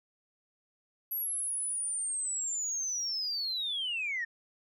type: linear sweep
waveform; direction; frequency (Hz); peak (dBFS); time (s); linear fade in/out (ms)
sine; down; 11700 to 1793; -30; 1.11-4.25; 10
effects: tanh soft clip ceiling -27 dBFS